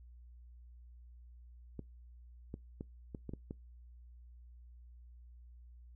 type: clicks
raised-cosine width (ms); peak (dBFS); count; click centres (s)
3; -29; 7; 1.793 / 2.541 / 2.809 / 3.148 / 3.293 / 3.336 / 3.509
effects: noise-tail reverb RT60 0.2 s tail -24 dB re dry + added 60 Hz sine -53 dBFS peak until 5.95 s